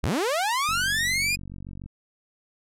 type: linear sweep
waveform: sawtooth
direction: up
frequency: 35.43 to 2489 Hz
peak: -19 dBFS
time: 0.03-1.36 s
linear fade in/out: 10 ms
type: click train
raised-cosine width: 5 ms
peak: -27 dBFS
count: 56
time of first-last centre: 0.69-1.86 s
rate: 47 Hz
effects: low-pass 12000 Hz 12 dB/octave